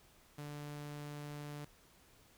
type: tone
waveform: sawtooth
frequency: 146.83 Hz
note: D3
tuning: in tune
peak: -40 dBFS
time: 0.38-1.65 s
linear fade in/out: 5 ms
effects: pink hiss -65 dBFS RMS until 2.37 s